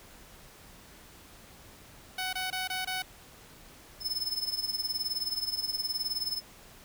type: tone bursts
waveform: 10% pulse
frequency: 747 Hz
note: F#5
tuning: 16 cents sharp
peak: -23 dBFS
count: 5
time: 2.18-3.022 s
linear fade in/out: 5 ms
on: 150 ms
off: 23 ms
type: tone with tremolo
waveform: 45% pulse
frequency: 5230 Hz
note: E8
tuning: 15 cents flat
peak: -27 dBFS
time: 4-6.42 s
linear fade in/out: 50 ms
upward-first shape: triangle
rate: 19 Hz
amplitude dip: 90%
effects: pink hiss -53 dBFS RMS until 6.84 s